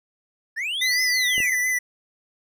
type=linear two-way sweep; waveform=triangle; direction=up then down; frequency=1684 to 5274 to 1684 Hz; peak=-23 dBFS; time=0.56-1.56 s; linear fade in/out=20 ms; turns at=1.03 s
type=tone with vibrato; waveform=square; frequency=2000 Hz; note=B6; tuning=21 cents sharp; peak=-21 dBFS; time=0.81-1.79 s; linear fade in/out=10 ms; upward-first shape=triangle; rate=6 Hz; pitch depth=34 cents each way
type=clicks; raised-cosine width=2 ms; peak=-22 dBFS; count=2; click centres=1.38 / 1.403 s
effects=none